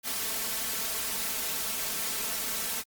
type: noise with comb filter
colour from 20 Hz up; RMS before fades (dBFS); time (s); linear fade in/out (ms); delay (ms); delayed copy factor
white; -32; 0.03-2.84; 50; 4.5; +1
effects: Opus 48 kbps